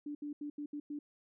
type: tone bursts at uneven times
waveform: sine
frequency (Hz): 293.2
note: D4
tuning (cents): -3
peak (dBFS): -38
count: 6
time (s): 0.06-0.15 / 0.22-0.33 / 0.41-0.5 / 0.58-0.66 / 0.73-0.8 / 0.9-0.99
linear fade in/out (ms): 5
effects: none